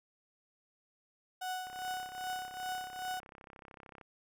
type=tone with tremolo; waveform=35% pulse; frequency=740 Hz; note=F#5; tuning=in tune; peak=-33 dBFS; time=1.41-3.2 s; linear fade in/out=10 ms; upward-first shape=triangle; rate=2.5 Hz; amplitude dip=75%
type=click train; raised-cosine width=0.5 ms; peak=-36 dBFS; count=79; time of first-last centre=1.67-4.012 s; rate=33.3 Hz
effects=none